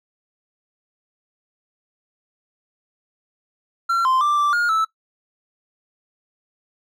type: tone with pitch steps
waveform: triangle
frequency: 1363 / 1040 / 1179 / 1171 / 1424 / 1312 Hz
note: F6 / C6 / D6 / D6 / F6 / E6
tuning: -43 / -11 / +6 / -5 / +33 / -9 cents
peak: -14 dBFS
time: 3.89-4.85 s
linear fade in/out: 10 ms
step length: 160 ms
effects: noise-tail reverb RT60 0.1 s tail -18 dB re dry